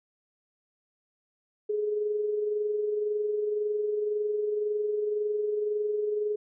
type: tone with amplitude modulation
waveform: sine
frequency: 420 Hz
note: G#4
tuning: 19 cents sharp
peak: -24 dBFS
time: 1.69-6.36 s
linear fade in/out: 10 ms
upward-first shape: sine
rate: 21.9 Hz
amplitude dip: 40%
effects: none